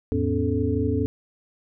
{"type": "tone cluster", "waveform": "sine", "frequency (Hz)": [83.7, 108.2, 252.4, 284.8, 435.9], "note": ["E2", "A2", "B3", "C#4", "A4"], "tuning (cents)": [27, -29, 38, 47, -16], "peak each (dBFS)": -27, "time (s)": [0.12, 1.06], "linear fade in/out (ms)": 0, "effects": []}